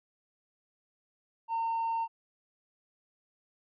triangle tone with tanh clipping, 912 Hz, A#5, 38 cents flat, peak -29 dBFS, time 1.48-2.08 s, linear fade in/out 50 ms, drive 6 dB, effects none

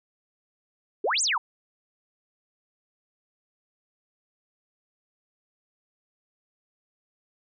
sine exponential two-way sweep, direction up then down, 350 to 8630 to 851 Hz, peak -22 dBFS, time 1.04-1.38 s, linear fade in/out 5 ms, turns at 1.22 s, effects none

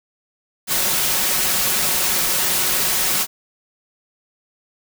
white noise with comb filter, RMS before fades -19 dBFS, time 0.67-3.27 s, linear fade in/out 50 ms, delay 5.4 ms, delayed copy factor +0.55, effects none

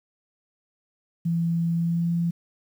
sine tone with pitch glide, 167.9 to 170.15 Hz, E3 to F3, +32 to -45 cents, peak -21 dBFS, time 1.25-2.31 s, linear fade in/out 10 ms, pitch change +23 cents, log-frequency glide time 1.75-2.12 s, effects 9-bit

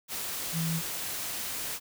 sine tone in noise, 164 Hz, E3, 9 cents flat, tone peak -28 dBFS, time 0.52-0.82 s, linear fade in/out 50 ms, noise white, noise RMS -35 dBFS, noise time 0.08-1.8 s, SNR +4 dB, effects none

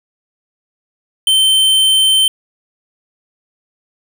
square tone, 3100 Hz, G7, 20 cents flat, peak -9 dBFS, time 1.27-2.28 s, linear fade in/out 2 ms, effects none

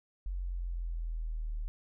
sine exponential sweep, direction down, 45.93 to 37.82 Hz, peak -33 dBFS, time 0.26-1.68 s, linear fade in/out 0 ms, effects none

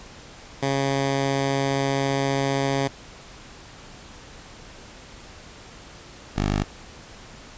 10% pulse tone pair in turn, 137.3 / 50.31 Hz, C#3 / G1, -16 / +46 cents, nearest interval octave + perfect fourth, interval 1738 cents, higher first, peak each -13 dBFS, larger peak neither, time 0.62-2.88 / 6.36-6.64 s, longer first, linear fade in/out 10 ms, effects pink hiss -44 dBFS RMS until 7.57 s + resampled to 16000 Hz

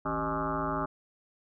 sine tone with frequency modulation, 730 Hz, F#5, 24 cents flat, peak -28 dBFS, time 0.05-0.86 s, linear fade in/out 10 ms, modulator 114 Hz, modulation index 5.4, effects none

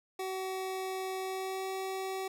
25% pulse tone with pitch glide, 377.7 to 381.4 Hz, F#4 to G4, +36 to -47 cents, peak -31 dBFS, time 0.19-2.28 s, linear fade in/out 5 ms, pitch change +17 cents, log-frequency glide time 1.19-1.68 s, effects none

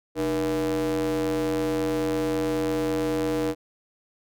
square ring-modulated tone, 87.31 Hz, F2, in tune, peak -21 dBFS, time 0.15-3.55 s, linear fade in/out 50 ms, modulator 392 Hz, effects none

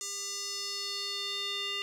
square tone with band-pass filter sweep, 400.2 Hz, G4, 36 cents sharp, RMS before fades -36 dBFS, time 0.01-1.82 s, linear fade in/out 0 ms, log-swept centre 6700 to 3100 Hz, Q 3.5, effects none

